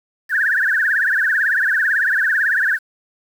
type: tone with vibrato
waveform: sine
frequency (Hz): 1654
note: G#6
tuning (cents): -8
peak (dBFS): -14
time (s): 0.29-2.79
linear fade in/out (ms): 50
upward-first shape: triangle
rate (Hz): 18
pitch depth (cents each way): 220
effects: 7-bit